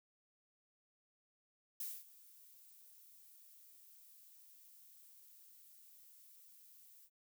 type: noise with ADSR envelope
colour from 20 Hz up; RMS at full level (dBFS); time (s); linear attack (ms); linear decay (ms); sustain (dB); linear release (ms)
violet; -42; 1.8-7.1; 4; 230; -20; 59
effects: none